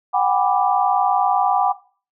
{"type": "chord", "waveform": "sine", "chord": "G major seventh", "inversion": "third", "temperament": "equal with one note detuned", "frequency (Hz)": [740, 800, 987.8, 1174.7], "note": ["F#5", "G5", "B5", "D6"], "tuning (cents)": [0, 35, 0, 0], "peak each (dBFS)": [-19, -19, -23, -23], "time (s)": [0.13, 1.73], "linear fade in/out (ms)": 20, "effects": ["noise-tail reverb RT60 0.4 s tail -18 dB re dry"]}